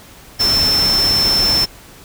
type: tone in noise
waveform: sine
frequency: 5330 Hz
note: E8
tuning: 18 cents sharp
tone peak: -12 dBFS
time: 0.39-1.66 s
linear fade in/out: 20 ms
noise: pink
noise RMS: -22 dBFS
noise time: 0.39-1.66 s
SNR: +7 dB
effects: pink hiss -41 dBFS RMS until 2.04 s